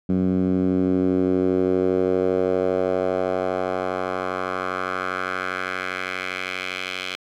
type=tone with band-pass filter sweep; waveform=10% pulse; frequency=92.5 Hz; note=F#2; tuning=in tune; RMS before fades=-23 dBFS; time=0.09-7.16 s; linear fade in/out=5 ms; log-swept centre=200 to 2900 Hz; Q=2; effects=none